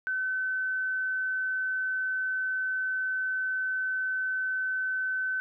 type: tone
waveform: sine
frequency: 1522 Hz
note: F#6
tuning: 48 cents sharp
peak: -27 dBFS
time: 0.07-5.4 s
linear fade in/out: 0 ms
effects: none